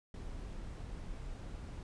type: noise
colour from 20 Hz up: brown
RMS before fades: -44 dBFS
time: 0.14-1.83 s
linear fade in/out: 2 ms
effects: resampled to 22050 Hz